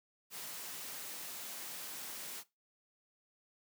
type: noise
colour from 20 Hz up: white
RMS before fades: -45 dBFS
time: 0.3-2.44 s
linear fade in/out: 50 ms
effects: noise-tail reverb RT60 0.2 s tail -17 dB re dry + high-pass 150 Hz 12 dB/octave